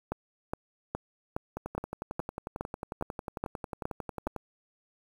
two click trains, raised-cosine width 1 ms, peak -17 / -21 dBFS, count 11 / 32, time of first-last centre 0.12-4.269 / 1.57-4.363 s, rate 2.41 / 11.1 Hz, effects 8-bit

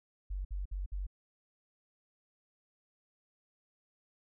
sine tone bursts, 47.31 Hz, F#1, 39 cents sharp, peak -34 dBFS, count 4, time 0.3-1.068 s, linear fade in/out 10 ms, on 150 ms, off 56 ms, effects none

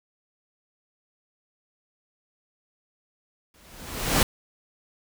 pink noise with exponential growth, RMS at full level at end -18 dBFS, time 3.54-4.23 s, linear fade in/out 2 ms, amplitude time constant 150 ms, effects none

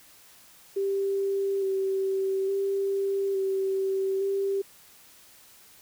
sine tone with vibrato, 389.4 Hz, G4, 12 cents flat, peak -24 dBFS, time 0.76-4.62 s, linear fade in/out 10 ms, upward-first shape square, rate 0.58 Hz, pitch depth 17 cents each way, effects white hiss -54 dBFS RMS until 5.81 s

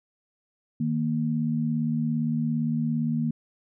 sine tone pair together, 155.58 / 233.1 Hz, D#3 / A#3, 0 / 0 cents, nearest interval perfect fifth, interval 700 cents, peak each -27 / -25 dBFS, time 0.8-3.31 s, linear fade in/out 5 ms, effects none

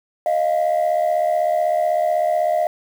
sine tone pair together, 621 / 697 Hz, D#5 / F5, -3 / -4 cents, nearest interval major second, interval 199 cents, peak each -17 dBFS, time 0.26-2.67 s, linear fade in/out 2 ms, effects tanh soft clip ceiling -12 dBFS + 7-bit

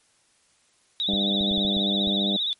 sine tone with vibrato, 3654 Hz, A#7, 35 cents flat, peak -23 dBFS, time 1-2.53 s, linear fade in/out 0 ms, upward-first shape sine, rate 15 Hz, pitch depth 98 cents each way
harmonic tone, 100 Hz, G2, 35 cents sharp, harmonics 2 / 3 / 4 / 5 / 6 / 7 / 8, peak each -25 / -32 / -36 / -39 / -35 / -39 / -48 dBFS, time 1.08-2.37 s, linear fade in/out 10 ms
clicks, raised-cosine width 5 ms, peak -26 dBFS, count 7, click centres 1.136 / 1.41 / 1.513 / 1.579 / 1.65 / 1.767 / 2.073 s
effects white hiss -63 dBFS RMS until 2.59 s + MP3 48 kbps

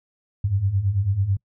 sine beating tone pair, 92.3 / 101.4 Hz, F#2 / G#2, -4 / -41 cents, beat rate 9.1 Hz, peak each -25 / -20 dBFS, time 0.44-1.37 s, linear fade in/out 5 ms, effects noise-tail reverb RT60 0.1 s tail -25 dB re dry

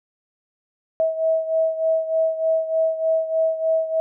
sine beating tone pair, 644 / 647.3 Hz, E5 / E5, -41 / -32 cents, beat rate 3.3 Hz, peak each -19 / -24 dBFS, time 1-4 s, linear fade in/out 0 ms, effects none

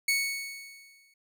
sawtooth tone with exponential decay, 2217 Hz, C#7, in tune, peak -19 dBFS, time 0.08-1.14 s, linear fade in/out 5 ms, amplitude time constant 230 ms, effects none

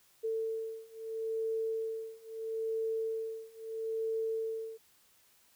sine beating tone pair, 446.2 / 446.96 Hz, A4 / A4, +24 / +27 cents, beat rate 0.76 Hz, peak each -37 / -36 dBFS, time 0.23-4.78 s, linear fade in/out 20 ms, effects white hiss -66 dBFS RMS until 5.55 s

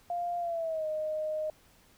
sine tone with pitch glide, 698.5 to 618.7 Hz, F5 to D#5, 0 to -10 cents, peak -30 dBFS, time 0.1-1.5 s, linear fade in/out 2 ms, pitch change -210 cents, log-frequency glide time 0.39-0.87 s, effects pink hiss -62 dBFS RMS until 1.97 s

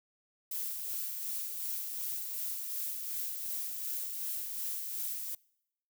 violet noise with tremolo, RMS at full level -36 dBFS, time 0.51-5.35 s, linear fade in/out 5 ms, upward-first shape sine, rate 2.7 Hz, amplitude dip 35%, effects noise-tail reverb RT60 0.8 s tail -25 dB re dry

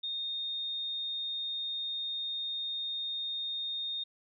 sine tone, 3680 Hz, A#7, 23 cents flat, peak -33 dBFS, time 0.03-4.04 s, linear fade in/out 10 ms, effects none

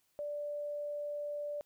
sine tone, 586 Hz, D5, 4 cents flat, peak -36 dBFS, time 0.19-1.61 s, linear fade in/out 0 ms, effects white hiss -75 dBFS RMS until 1.65 s

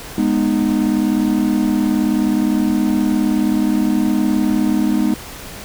triangle chord, G# minor, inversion none, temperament equal with one note detuned, 207.7 / 246.9 / 307.6 Hz, G#3 / B3 / D#4, 0 / 0 / -20 cents, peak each -16 dBFS, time 0.18-5.14 s, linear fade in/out 2 ms, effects pink hiss -33 dBFS RMS until 5.64 s

